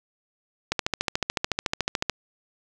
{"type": "click train", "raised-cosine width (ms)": 0.2, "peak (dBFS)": -6, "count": 20, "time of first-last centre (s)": [0.72, 2.097], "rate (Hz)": 13.8, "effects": []}